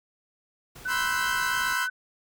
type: noise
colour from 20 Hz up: pink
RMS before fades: -46 dBFS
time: 0.75-1.74 s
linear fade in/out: 10 ms
type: tone with vibrato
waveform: sine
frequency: 1500 Hz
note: F#6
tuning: 23 cents sharp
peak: -27 dBFS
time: 0.85-1.9 s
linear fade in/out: 10 ms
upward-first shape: triangle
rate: 8.9 Hz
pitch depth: 15 cents each way
type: chord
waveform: sawtooth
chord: C major seventh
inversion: third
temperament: equal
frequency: 987.8 / 1046.5 / 1318.5 / 1568 Hz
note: B5 / C6 / E6 / G6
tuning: 0 / 0 / 0 / 0 cents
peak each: -29 dBFS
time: 0.87-1.88 s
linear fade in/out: 50 ms
effects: none